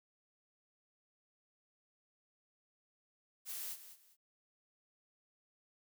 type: noise with echo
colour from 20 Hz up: blue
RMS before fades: -43 dBFS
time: 3.45-3.77 s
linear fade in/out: 50 ms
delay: 200 ms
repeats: 2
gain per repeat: -12 dB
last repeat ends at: 4.17 s
effects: none